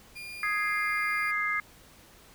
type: tone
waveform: 35% pulse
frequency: 2413 Hz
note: D7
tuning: 46 cents sharp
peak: -37 dBFS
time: 0.15-1.32 s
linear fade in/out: 20 ms
type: chord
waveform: sine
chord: Ab major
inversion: second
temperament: equal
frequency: 1244.5 / 1661.2 / 2093 Hz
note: Eb6 / Ab6 / C7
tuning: 0 / 0 / 0 cents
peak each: -32 / -32 / -29 dBFS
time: 0.43-1.6 s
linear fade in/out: 2 ms
effects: pink hiss -55 dBFS RMS until 2.34 s